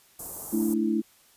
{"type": "band-stop noise", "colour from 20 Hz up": "white", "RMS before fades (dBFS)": -36, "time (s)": [0.19, 0.74], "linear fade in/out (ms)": 5, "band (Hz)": [970, 7800], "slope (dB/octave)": 24}
{"type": "chord", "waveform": "sine", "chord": "A suspended fourth", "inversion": "none", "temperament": "equal", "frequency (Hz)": [220, 293.7, 329.6], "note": ["A3", "D4", "E4"], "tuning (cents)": [0, 0, 0], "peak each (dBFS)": [-26, -30, -26], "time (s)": [0.52, 1.02], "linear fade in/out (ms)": 20}
{"effects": ["white hiss -59 dBFS RMS until 1.36 s", "resampled to 32000 Hz"]}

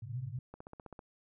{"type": "band-pass noise", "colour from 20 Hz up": "white", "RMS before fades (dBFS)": -40, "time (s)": [0.02, 0.39], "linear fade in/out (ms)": 5, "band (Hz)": [110, 130], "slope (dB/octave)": 96}
{"type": "click train", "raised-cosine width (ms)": 1, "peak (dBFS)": -33, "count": 8, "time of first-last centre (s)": [0.54, 0.992], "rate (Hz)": 15.5}
{"effects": []}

